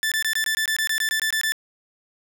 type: tone bursts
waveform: sawtooth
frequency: 1760 Hz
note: A6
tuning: in tune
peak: -17 dBFS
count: 14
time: 0.03-1.521 s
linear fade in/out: 0 ms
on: 87 ms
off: 21 ms
effects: none